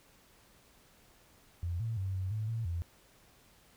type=tone with pitch steps; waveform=sine; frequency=86.4 / 113.4 / 95.6 / 93.9 / 108.1 / 113.8 / 85.4 Hz; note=F2 / A#2 / G2 / F#2 / A2 / A#2 / F2; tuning=-18 / -47 / -43 / +26 / -30 / -41 / -38 cents; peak=-32 dBFS; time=1.63-2.82 s; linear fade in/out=0 ms; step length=170 ms; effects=pink hiss -63 dBFS RMS until 3.76 s